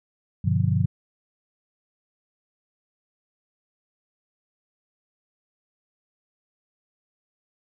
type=chord; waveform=sine; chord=G dominant seventh; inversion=none; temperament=just; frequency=98 / 122.5 / 147 / 176.4 Hz; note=G2 / B2 / D3 / F3; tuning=0 / -14 / +2 / +18 cents; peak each=-23 / -24 / -25 / -26 dBFS; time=0.44-0.86 s; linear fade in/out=10 ms; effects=none